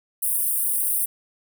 pink high-pass noise, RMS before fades -23 dBFS, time 0.22-1.06 s, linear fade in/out 10 ms, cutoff 8800 Hz, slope 96 dB/octave, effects none

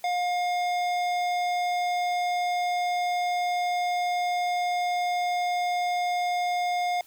sine tone with hard clipping, 712 Hz, F5, 33 cents sharp, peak -26 dBFS, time 0.04-7.01 s, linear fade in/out 2 ms, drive 14 dB, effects white hiss -55 dBFS RMS until 7.06 s

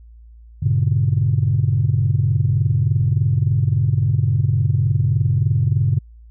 sine chord, G diminished, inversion none, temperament just, 98 / 117.6 / 141.12 Hz, G2 / Bb2 / Db3, 0 / +16 / +31 cents, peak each -18 dBFS, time 0.62-5.99 s, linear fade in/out 10 ms, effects tanh soft clip ceiling -6 dBFS + added 57 Hz sine -40 dBFS peak until 6.3 s

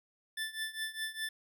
25% pulse tone with tremolo, 1760 Hz, A6, in tune, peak -29 dBFS, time 0.37-1.29 s, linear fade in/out 5 ms, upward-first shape triangle, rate 4.9 Hz, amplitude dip 90%, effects none

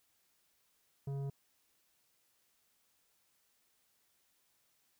sine tone with tanh clipping, 138.59 Hz, C#3, in tune, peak -38 dBFS, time 1.07-1.3 s, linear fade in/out 5 ms, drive 11 dB, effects white hiss -75 dBFS RMS until 4.99 s

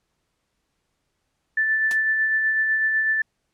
sine tone with tremolo, 1760 Hz, A6, in tune, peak -17 dBFS, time 1.57-3.22 s, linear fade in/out 5 ms, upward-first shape sine, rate 8 Hz, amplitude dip 30%
white noise with exponential decay, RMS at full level -29 dBFS, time 1.91-1.99 s, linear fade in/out 0 ms, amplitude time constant 17 ms
effects pink hiss -74 dBFS RMS until 3.53 s + low-pass 10000 Hz 12 dB/octave

